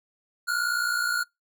square tone pair together, 1400 / 1459.6 Hz, F6 / F#6, +4 / -24 cents, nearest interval minor second, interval 72 cents, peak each -28 dBFS, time 0.47-1.24 s, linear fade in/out 20 ms, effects noise-tail reverb RT60 0.2 s tail -26 dB re dry

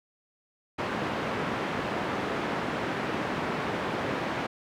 pink band-pass noise, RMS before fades -31 dBFS, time 0.78-4.47 s, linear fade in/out 10 ms, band 180 to 2000 Hz, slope 12 dB/octave, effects none

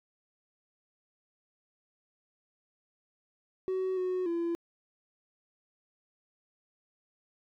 triangle tone with pitch steps, 375.3 / 367.5 / 338.9 Hz, F#4 / F#4 / E4, +25 / -12 / +48 cents, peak -26 dBFS, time 3.68-4.55 s, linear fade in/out 0 ms, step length 290 ms, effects tanh soft clip ceiling -23 dBFS

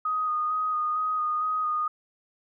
sine tone with vibrato, 1242 Hz, D#6, 3 cents flat, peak -24 dBFS, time 0.05-1.88 s, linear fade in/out 5 ms, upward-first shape square, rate 2.2 Hz, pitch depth 16 cents each way, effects none

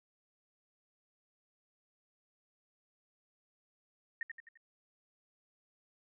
sine tone with echo, 1844 Hz, A#6, 19 cents flat, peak -34 dBFS, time 4.21-4.23 s, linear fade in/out 2 ms, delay 86 ms, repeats 4, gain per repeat -6 dB, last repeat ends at 4.574 s, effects none

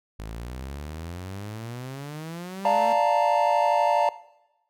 sawtooth exponential sweep, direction up, 51.91 to 231.7 Hz, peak -30 dBFS, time 0.19-2.93 s, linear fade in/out 5 ms
triangle chord, Bb major seventh, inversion first, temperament equal, 587.3 / 698.5 / 880 / 932.3 Hz, D5 / F5 / A5 / Bb5, 0 / 0 / 0 / 0 cents, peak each -22 dBFS, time 2.65-4.09 s, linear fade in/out 2 ms
effects noise-tail reverb RT60 0.9 s tail -18 dB re dry

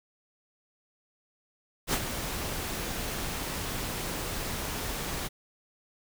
pink noise with ADSR envelope, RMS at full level -25 dBFS, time 1.87-5.29 s, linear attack 62 ms, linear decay 61 ms, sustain -9 dB, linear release 28 ms, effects none

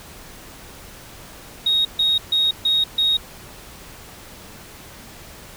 sine tone bursts, 3755 Hz, A#7, 12 cents sharp, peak -14 dBFS, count 5, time 1.66-3.17 s, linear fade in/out 5 ms, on 190 ms, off 140 ms, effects tanh soft clip ceiling -11 dBFS + pink hiss -41 dBFS RMS until 5.56 s

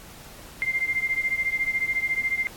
sine beating tone pair, 2093 / 2107 Hz, C7 / C7, 0 / +12 cents, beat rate 14 Hz, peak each -25 / -27 dBFS, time 0.62-2.47 s, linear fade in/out 0 ms, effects pink hiss -45 dBFS RMS until 2.56 s + AAC 64 kbps

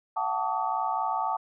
sine tone cluster, 691 / 755 / 882 / 1144 / 1249 Hz, F5 / F#5 / A5 / D6 / D#6, -19 / +35 / +4 / -46 / +6 cents, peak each -37 / -31 / -29 / -32 / -37 dBFS, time 0.16-1.37 s, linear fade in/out 10 ms, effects none

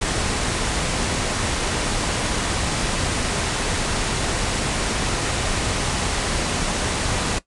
pink low-pass noise, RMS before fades -23 dBFS, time 0.01-7.39 s, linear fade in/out 10 ms, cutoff 10000 Hz, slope 96 dB/octave, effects noise-tail reverb RT60 0.1 s tail -17 dB re dry

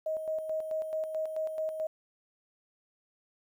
sine tone with tremolo, 630 Hz, D#5, 21 cents sharp, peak -29 dBFS, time 0.06-1.87 s, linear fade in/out 5 ms, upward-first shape square, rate 4.6 Hz, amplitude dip 50%, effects 10-bit

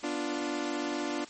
sawtooth chord, B diminished, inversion none, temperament equal, 246.9 / 293.7 / 349.2 Hz, B3 / D4 / F4, 0 / 0 / 0 cents, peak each -35 / -29 / -32 dBFS, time 0.03-1.25 s, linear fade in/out 10 ms, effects white hiss -50 dBFS RMS until 1.29 s + MP3 32 kbps

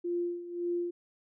sine tone with tremolo, 348.3 Hz, F4, 5 cents flat, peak -28 dBFS, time 0.04-0.91 s, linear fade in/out 10 ms, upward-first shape sine, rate 1.8 Hz, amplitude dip 75%, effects none

